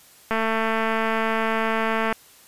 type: click train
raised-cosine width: 0.5 ms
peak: -9 dBFS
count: 406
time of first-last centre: 0.31-2.126 s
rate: 223 Hz
effects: white hiss -51 dBFS RMS until 2.47 s + resampled to 32000 Hz